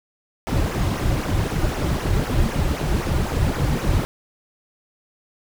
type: noise with flanger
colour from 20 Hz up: brown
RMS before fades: -21 dBFS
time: 0.47-4.05 s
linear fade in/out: 0 ms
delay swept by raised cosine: 0.23 to 4.63 ms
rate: 3.9 Hz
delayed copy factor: -0.8
effects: none